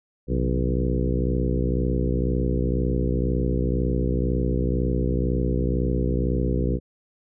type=harmonic tone with a mistuned harmonic; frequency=62 Hz; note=B1; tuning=7 cents sharp; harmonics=1 / 2 / 3 / 4 / 5 / 6 / 7 / 8; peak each=-24 / -27 / -29 / -30 / -31 / -32 / -32 / -33 dBFS; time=0.27-6.8 s; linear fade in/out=50 ms; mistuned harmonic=2; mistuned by=+110 cents; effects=none